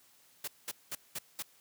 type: noise bursts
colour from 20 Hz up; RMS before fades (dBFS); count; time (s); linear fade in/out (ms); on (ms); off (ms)
white; -38; 5; 0.44-1.425; 5; 37; 200
effects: white hiss -64 dBFS RMS until 1.6 s + high-pass 80 Hz 12 dB/octave